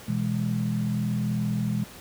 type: chord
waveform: sine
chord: E major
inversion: second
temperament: equal with one note detuned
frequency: 123.47 / 164.81 / 206.6 Hz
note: B2 / E3 / G#3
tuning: 0 / 0 / -9 cents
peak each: -28 / -30 / -27 dBFS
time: 0.08-1.84 s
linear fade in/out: 5 ms
effects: pink hiss -45 dBFS RMS until 2 s + high-pass 60 Hz 12 dB/octave